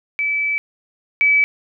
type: tone pair in turn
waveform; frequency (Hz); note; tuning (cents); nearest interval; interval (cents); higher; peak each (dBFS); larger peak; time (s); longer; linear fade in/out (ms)
sine; 2305 / 2294; D7 / D7; -33 / -41; unison; 8; first; -17 / -11; second; 0.19-0.58 / 1.21-1.44; first; 0
effects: none